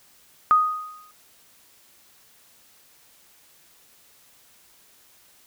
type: tone with exponential decay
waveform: sine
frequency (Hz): 1244.5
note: D#6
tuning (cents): 0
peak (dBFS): -11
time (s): 0.51-1.11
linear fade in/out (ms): 0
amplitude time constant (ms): 130
effects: white hiss -56 dBFS RMS until 5.46 s